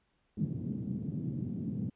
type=band-pass noise; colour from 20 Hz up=white; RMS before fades=-36 dBFS; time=0.37-1.9 s; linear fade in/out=5 ms; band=120 to 220 Hz; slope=24 dB/octave; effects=pink hiss -75 dBFS RMS until 1.95 s + resampled to 8000 Hz